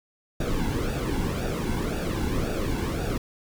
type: noise with flanger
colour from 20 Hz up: brown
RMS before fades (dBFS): -27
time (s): 0.4-3.18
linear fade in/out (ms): 5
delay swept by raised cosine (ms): 0.95 to 1.65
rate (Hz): 1.9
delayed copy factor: -0.7
effects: none